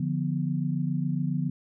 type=chord; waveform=sine; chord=B diminished; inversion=first; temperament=equal with one note detuned; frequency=147.34 / 174.61 / 246.9 Hz; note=D3 / F3 / B3; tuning=+6 / 0 / 0 cents; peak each=-28 / -29 / -32 dBFS; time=0-1.5 s; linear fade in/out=5 ms; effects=none